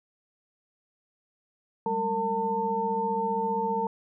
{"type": "tone cluster", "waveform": "sine", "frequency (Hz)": [192.4, 207.5, 457.8, 899], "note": ["G3", "G#3", "A#4", "A5"], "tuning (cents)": [-32, -1, -31, 37], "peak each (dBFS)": [-36, -36, -30, -27], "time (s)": [1.86, 3.87], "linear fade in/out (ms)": 2, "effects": []}